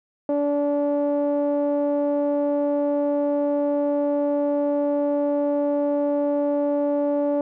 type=tone with low-pass filter; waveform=sawtooth; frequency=288.8 Hz; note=D4; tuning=29 cents flat; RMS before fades=-22 dBFS; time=0.29-7.41 s; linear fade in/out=2 ms; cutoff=630 Hz; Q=3.2; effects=none